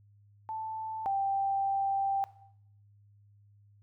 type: tone pair in turn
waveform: sine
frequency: 880 / 785.4 Hz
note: A5 / G5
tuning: 0 / +3 cents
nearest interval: major second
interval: 197 cents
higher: first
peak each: -34 / -27 dBFS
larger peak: second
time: 0.49-1.06 / 1.06-2.24 s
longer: second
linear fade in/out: 0 ms
effects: noise-tail reverb RT60 0.7 s tail -17 dB re dry + added 102 Hz sine -58 dBFS peak until 3.82 s